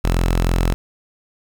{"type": "tone", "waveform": "sawtooth", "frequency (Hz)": 43.13, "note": "F1", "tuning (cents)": -21, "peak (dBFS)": -11, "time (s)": [0.04, 0.74], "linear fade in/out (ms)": 0, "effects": ["7-bit"]}